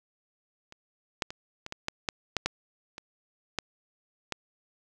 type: clicks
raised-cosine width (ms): 0.2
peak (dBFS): -29 / -10 / -21 / -21 / -18 / -12 / -10 / -9 / -9 / -23 / -11 / -14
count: 12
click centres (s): 0.724 / 1.222 / 1.305 / 1.664 / 1.724 / 1.884 / 2.088 / 2.367 / 2.46 / 2.981 / 3.587 / 4.323
effects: none